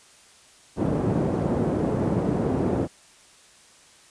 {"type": "band-pass noise", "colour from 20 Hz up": "pink", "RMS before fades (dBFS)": -24, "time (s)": [0.76, 2.88], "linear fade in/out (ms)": 50, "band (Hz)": [130, 490], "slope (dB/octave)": 12, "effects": ["white hiss -53 dBFS RMS until 4.1 s", "resampled to 22050 Hz"]}